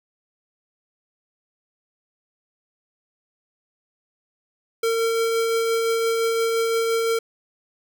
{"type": "tone with tremolo", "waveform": "square", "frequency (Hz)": 456, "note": "A#4", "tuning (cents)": -38, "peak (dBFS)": -19, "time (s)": [4.83, 7.19], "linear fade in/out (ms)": 5, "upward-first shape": "triangle", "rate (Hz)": 5.8, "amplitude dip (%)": 25, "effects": []}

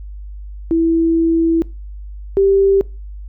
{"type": "tone pair in turn", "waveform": "sine", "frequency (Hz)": [329.6, 392], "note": ["E4", "G4"], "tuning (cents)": [0, 0], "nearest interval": "minor third", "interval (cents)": 300, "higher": "second", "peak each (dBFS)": [-11, -9], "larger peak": "second", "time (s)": [[0.71, 1.62], [2.37, 2.81]], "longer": "first", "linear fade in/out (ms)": 0, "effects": ["noise-tail reverb RT60 0.3 s tail -23 dB re dry", "added 50 Hz sine -28 dBFS peak until 3.28 s"]}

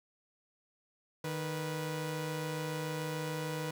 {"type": "tone pair together", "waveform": "sawtooth", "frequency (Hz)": [154.4, 490.2], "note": ["D#3", "B4"], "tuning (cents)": [-13, -13], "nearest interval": "octave + minor sixth", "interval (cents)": 2000, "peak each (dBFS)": [-33, -35], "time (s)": [1.24, 3.71], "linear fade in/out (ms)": 5, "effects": []}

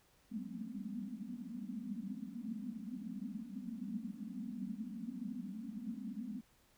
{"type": "band-pass noise", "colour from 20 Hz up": "pink", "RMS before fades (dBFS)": -44, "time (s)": [0.31, 6.41], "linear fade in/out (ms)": 10, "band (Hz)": [190, 260], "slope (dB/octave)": 96, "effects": ["pink hiss -70 dBFS RMS until 6.77 s"]}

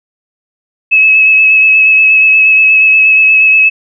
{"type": "tone with vibrato", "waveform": "sine", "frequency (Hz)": 2584, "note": "E7", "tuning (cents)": -35, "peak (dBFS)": -3, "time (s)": [0.91, 3.7], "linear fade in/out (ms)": 20, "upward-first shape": "sine", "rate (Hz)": 8.4, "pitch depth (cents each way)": 19, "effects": []}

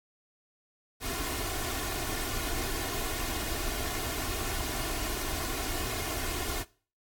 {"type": "noise with comb filter", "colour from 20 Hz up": "pink", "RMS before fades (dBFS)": -33, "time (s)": [1, 6.65], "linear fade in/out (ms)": 50, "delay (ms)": 2.8, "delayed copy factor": 0.65, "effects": ["noise-tail reverb RT60 0.4 s tail -20 dB re dry", "AAC 64 kbps"]}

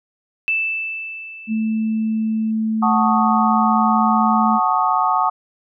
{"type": "tone with exponential decay", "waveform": "sine", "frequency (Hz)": 2642, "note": "E7", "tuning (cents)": 3, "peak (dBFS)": -15, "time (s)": [0.48, 2.51], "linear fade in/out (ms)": 0, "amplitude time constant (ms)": 440}
{"type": "tone", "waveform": "sine", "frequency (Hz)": 220, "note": "A3", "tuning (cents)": 0, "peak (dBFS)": -17, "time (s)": [1.47, 4.6], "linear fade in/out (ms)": 50}
{"type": "chord", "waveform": "sine", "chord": "D# half-diminished seventh", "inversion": "first", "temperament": "equal", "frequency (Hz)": [740, 880, 1108.7, 1244.5], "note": ["F#5", "A5", "C#6", "D#6"], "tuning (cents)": [0, 0, 0, 0], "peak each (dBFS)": -20, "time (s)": [2.82, 5.3], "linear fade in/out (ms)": 10}
{"effects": []}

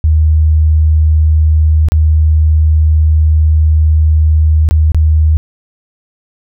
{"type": "tone with dropouts", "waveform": "sine", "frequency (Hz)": 77.78, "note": "D#2", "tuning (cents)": 0, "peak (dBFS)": -5, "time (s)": [0.04, 5.37], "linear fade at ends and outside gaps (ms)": 0, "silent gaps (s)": [[1.886, 1.92], [4.689, 4.71], [4.919, 4.946]], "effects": []}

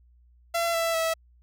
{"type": "tone with pitch steps", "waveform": "sawtooth", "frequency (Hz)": [677, 664, 652], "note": ["E5", "E5", "E5"], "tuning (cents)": [46, 12, -19], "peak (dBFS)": -20, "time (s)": [0.54, 1.14], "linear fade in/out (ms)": 10, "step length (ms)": 200, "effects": ["added 60 Hz sine -55 dBFS peak until 1.42 s"]}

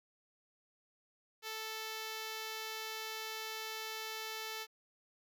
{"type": "tone", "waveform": "5% pulse", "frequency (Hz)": 440, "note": "A4", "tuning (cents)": 0, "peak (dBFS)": -29, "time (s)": [1.42, 4.67], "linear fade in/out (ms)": 50, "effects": []}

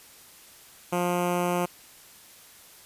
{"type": "tone with notch filter", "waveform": "10% pulse", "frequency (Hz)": 176.7, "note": "F3", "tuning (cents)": 21, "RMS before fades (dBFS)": -26, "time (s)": [0.92, 1.66], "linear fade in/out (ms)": 10, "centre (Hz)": 4300, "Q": 0.9, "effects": ["white hiss -51 dBFS RMS until 2.85 s", "resampled to 32000 Hz"]}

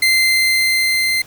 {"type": "tone with level ramp", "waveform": "30% pulse", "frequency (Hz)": 2079, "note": "C7", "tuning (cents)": -12, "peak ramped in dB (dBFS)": [-8, -12], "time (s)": [0.02, 1.22], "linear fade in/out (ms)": 5, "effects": ["pink hiss -42 dBFS RMS until 1.26 s"]}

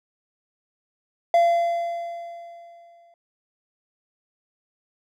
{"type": "tone with exponential decay", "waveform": "triangle", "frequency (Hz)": 684, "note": "F5", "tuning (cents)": -36, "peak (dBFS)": -11, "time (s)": [1.34, 3.14], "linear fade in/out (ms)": 2, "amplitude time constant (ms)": 390, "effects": []}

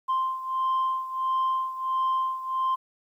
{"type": "beating tone pair", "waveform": "sine", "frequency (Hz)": [1046, 1047.5], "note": ["C6", "C6"], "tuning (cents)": [-1, 2], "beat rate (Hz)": 1.5, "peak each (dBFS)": [-24, -28], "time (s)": [0.08, 2.76], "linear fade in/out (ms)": 20, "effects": ["tanh soft clip ceiling -20 dBFS", "10-bit"]}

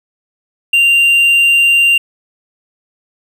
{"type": "tone", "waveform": "triangle", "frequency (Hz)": 2779, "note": "F7", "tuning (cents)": -9, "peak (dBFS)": -5, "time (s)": [0.73, 1.98], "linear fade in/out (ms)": 5, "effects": []}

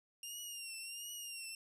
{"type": "tone with vibrato", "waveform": "15% pulse", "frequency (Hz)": 2794, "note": "F7", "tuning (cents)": 0, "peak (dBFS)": -37, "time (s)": [0.23, 1.55], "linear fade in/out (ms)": 2, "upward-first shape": "triangle", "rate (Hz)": 1.4, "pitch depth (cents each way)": 81, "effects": ["resampled to 32000 Hz"]}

